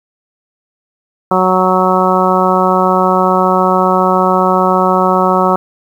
harmonic tone, 185.4 Hz, F#3, 4 cents sharp, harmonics 1 / 2 / 3 / 4 / 5 / 6 / 7, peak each -16 / -16 / -16 / -16 / -16 / -16 / -16 dBFS, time 1.31-5.56 s, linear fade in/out 2 ms, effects 7-bit

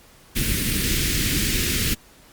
pink band-stop noise, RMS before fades -22 dBFS, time 0.35-1.95 s, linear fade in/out 20 ms, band 350 to 1800 Hz, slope 24 dB/octave, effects pink hiss -51 dBFS RMS until 2.32 s + Opus 48 kbps

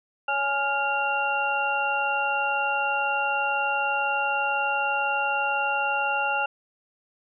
sine tone cluster, 560 / 834 / 1402 / 2762 Hz, C#5 / G#5 / F6 / F7, +18 / +7 / +6 / -20 cents, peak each -33 / -26 / -27 / -29 dBFS, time 0.28-6.46 s, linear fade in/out 5 ms, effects none

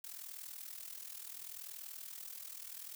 blue noise with amplitude modulation, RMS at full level -45 dBFS, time 0.04-2.95 s, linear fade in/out 2 ms, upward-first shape sine, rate 40.7 Hz, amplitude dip 75%, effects none

